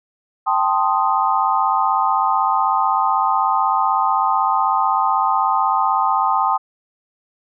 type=chord; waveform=sine; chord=A half-diminished seventh; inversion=third; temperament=equal; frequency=784 / 880 / 1046.5 / 1244.5 Hz; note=G5 / A5 / C6 / Eb6; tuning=0 / 0 / 0 / 0 cents; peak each=-20 dBFS; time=0.46-6.58 s; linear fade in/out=20 ms; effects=none